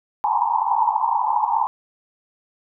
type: band-pass noise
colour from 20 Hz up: white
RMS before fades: -20 dBFS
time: 0.24-1.67 s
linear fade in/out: 0 ms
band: 830 to 1000 Hz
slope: 96 dB/octave
effects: none